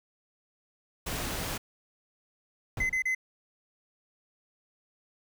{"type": "noise", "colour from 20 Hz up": "pink", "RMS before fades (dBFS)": -34, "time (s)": [1.06, 1.58], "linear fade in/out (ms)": 10}
{"type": "noise with exponential decay", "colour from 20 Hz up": "brown", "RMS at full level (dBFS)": -27, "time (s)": [2.77, 3.06], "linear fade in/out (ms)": 2, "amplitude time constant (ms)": 63}
{"type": "tone bursts", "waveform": "triangle", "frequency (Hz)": 2044, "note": "C7", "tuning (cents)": -41, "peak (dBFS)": -24, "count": 3, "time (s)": [2.8, 3.149], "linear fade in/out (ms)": 5, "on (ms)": 95, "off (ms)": 32}
{"effects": []}